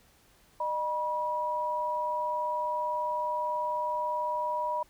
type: tone pair together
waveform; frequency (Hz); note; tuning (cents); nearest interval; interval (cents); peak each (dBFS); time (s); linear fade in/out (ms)
sine; 610 / 968.3; D#5 / B5; -34 / -34; minor sixth; 800; -34 / -29; 0.6-4.83; 5
effects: pink hiss -62 dBFS RMS until 4.89 s